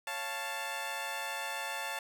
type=chord; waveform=15% pulse; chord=Db augmented; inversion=none; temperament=equal with one note detuned; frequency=554.4 / 694.8 / 880 Hz; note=Db5 / F5 / A5; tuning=0 / -9 / 0 cents; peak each=-37 / -36 / -31 dBFS; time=0.07-1.99 s; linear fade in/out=2 ms; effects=none